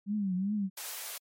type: tone with vibrato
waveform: sine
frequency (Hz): 196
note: G3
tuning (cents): 0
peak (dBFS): -28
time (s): 0.06-0.7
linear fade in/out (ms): 50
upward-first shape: triangle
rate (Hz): 2.6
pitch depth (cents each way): 160
type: high-pass noise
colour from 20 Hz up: white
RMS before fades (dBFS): -40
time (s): 0.77-1.18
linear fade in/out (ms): 5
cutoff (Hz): 490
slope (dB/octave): 24
effects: MP3 64 kbps